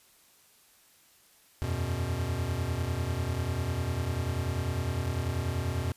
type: chord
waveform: square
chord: E suspended second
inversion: none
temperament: equal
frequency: 82.41 / 92.5 / 123.47 Hz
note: E2 / F#2 / B2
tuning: 0 / 0 / 0 cents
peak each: -34 dBFS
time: 1.62-5.92 s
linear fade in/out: 0 ms
effects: white hiss -61 dBFS RMS until 5.96 s + resampled to 32000 Hz